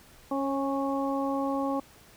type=harmonic tone with a mistuned harmonic; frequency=275.3 Hz; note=C#4; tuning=12 cents flat; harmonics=1 / 2 / 3 / 4; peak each=-29 / -32 / -34 / -35 dBFS; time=0.31-1.8 s; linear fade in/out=5 ms; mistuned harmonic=2; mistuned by=-16 cents; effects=pink hiss -55 dBFS RMS until 2.16 s